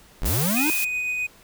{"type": "linear sweep", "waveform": "square", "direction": "up", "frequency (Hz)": [32, 321.6], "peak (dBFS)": -23, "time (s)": [0.22, 0.7], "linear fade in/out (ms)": 0}
{"type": "noise", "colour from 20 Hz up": "blue", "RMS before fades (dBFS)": -26, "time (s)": [0.25, 0.85], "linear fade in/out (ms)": 10}
{"type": "tone with tremolo", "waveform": "triangle", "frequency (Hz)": 2492, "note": "D#7", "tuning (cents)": 2, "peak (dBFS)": -21, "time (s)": [0.56, 1.27], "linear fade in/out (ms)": 10, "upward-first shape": "triangle", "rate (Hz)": 7.9, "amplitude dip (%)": 25}
{"effects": ["pink hiss -52 dBFS RMS until 1.43 s"]}